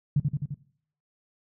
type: tone with echo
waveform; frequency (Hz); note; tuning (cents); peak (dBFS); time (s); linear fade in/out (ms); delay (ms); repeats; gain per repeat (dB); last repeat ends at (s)
sine; 144; D3; -34; -18; 0.16-0.2; 5; 86; 4; -3; 0.544
effects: noise-tail reverb RT60 0.6 s tail -18 dB re dry